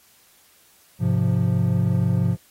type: chord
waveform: triangle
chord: F minor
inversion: first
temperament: equal with one note detuned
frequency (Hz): 103.83 / 129.83 / 174.61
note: Ab2 / C3 / F3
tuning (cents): 0 / -13 / 0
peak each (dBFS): -20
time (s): 0.99-2.37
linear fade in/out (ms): 50
effects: white hiss -56 dBFS RMS until 2.5 s + AAC 48 kbps